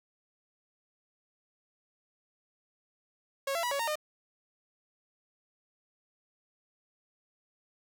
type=tone with pitch steps; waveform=sawtooth; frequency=549 / 675 / 974 / 560 / 923 / 608 Hz; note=C#5 / E5 / B5 / C#5 / A#5 / D#5; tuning=-17 / +41 / -24 / +18 / -17 / -40 cents; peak=-26 dBFS; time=3.47-3.956 s; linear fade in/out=5 ms; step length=81 ms; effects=none